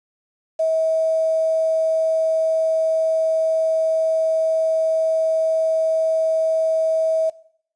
sine tone with quantisation, 643 Hz, E5, 43 cents flat, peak -16 dBFS, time 0.59-7.3 s, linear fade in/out 10 ms, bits 7, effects noise-tail reverb RT60 0.6 s tail -18 dB re dry + resampled to 22050 Hz

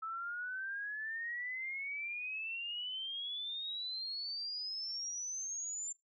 sine exponential sweep, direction up, 1302 to 7290 Hz, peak -38 dBFS, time 0.02-5.93 s, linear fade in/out 10 ms, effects noise-tail reverb RT60 0.2 s tail -24 dB re dry

